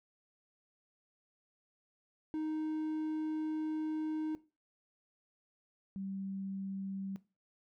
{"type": "tone pair in turn", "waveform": ["triangle", "sine"], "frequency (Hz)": [311.4, 193.98], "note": ["D#4", "G3"], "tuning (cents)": [2, -18], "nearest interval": "minor sixth", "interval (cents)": 820, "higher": "first", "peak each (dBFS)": [-32, -38], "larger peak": "first", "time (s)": [[2.34, 4.35], [5.96, 7.16]], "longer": "first", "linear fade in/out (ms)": 0, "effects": ["noise-tail reverb RT60 0.3 s tail -18 dB re dry"]}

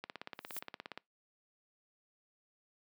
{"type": "click train", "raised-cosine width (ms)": 0.3, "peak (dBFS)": -26, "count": 17, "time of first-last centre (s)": [0.04, 0.976], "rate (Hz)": 17.1}
{"type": "noise with exponential growth", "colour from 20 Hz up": "violet", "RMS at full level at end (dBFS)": -39, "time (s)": [0.34, 0.59], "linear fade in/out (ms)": 2, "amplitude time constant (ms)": 54}
{"effects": ["noise-tail reverb RT60 0.2 s tail -25 dB re dry", "high-pass 200 Hz 12 dB/octave"]}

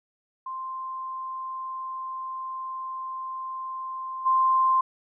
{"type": "tone with level steps", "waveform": "sine", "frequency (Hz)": 1046.5, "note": "C6", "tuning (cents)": 0, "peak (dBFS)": [-31, -18], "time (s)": [0.46, 4.81], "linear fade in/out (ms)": 5, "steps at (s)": 4.25, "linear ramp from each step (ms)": 20, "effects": []}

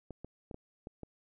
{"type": "clicks", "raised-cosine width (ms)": 2, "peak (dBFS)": -30, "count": 6, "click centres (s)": [0.107, 0.246, 0.512, 0.544, 0.871, 1.033], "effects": []}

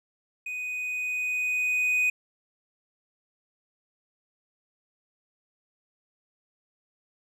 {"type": "tone with level ramp", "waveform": "triangle", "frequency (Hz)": 2492, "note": "D#7", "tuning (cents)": 2, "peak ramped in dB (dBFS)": [-30, -19], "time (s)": [0.46, 2.1], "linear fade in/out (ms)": 5, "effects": []}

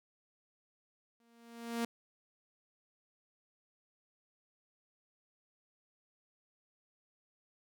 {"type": "tone with exponential growth", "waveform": "sawtooth", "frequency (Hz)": 233.1, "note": "A#3", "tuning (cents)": 0, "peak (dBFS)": -27, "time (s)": [1.2, 1.85], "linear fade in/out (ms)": 2, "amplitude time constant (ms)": 140, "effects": []}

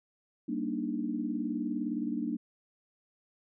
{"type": "chord", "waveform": "sine", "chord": "Eb major seventh", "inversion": "first", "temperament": "just", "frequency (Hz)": [194.45, 233.3, 291.7, 311.1], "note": ["G3", "Bb3", "D4", "Eb4"], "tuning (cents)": [-14, 2, -12, 0], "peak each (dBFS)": [-39, -34, -35, -38], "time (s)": [0.48, 2.37], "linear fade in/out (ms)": 10, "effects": []}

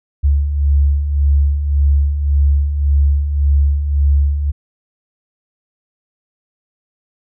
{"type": "beating tone pair", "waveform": "sine", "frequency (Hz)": [69.7, 71.5], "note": ["C#2", "D2"], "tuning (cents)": [10, -46], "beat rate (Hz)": 1.8, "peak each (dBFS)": [-19, -11], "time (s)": [0.23, 4.52], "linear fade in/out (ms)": 20, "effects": []}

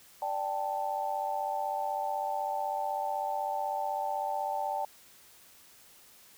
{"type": "chord", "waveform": "sine", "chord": "D suspended fourth", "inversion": "none", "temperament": "equal", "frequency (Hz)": [587.3, 784, 880], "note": ["D5", "G5", "A5"], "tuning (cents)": [0, 0, 0], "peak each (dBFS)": [-37, -33, -34], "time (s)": [0.22, 4.85], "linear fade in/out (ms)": 2, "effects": ["white hiss -57 dBFS RMS until 6.37 s"]}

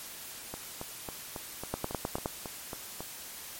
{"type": "two click trains", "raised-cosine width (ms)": 1, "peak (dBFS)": [-16, -23], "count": [6, 10], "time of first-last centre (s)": [[1.74, 2.259], [0.54, 3.006]], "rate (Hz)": [9.64, 3.65], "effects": ["white hiss -44 dBFS RMS until 3.59 s", "MP3 64 kbps"]}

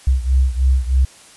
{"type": "beating tone pair", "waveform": "sine", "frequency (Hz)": [64.2, 67.4], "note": ["C2", "C#2"], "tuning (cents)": [-32, -48], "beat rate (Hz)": 3.2, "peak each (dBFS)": [-14, -17], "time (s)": [0.07, 1.05], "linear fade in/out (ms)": 5, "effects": ["white hiss -44 dBFS RMS until 1.36 s", "resampled to 24000 Hz"]}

